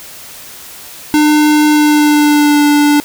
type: tone with pitch glide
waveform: square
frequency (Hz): 301 to 293.1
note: D4 to D4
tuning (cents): +43 to -3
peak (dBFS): -7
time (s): 1.14-3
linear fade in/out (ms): 0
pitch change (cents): -46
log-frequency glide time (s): 1.7-2.62
effects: white hiss -32 dBFS RMS until 3.04 s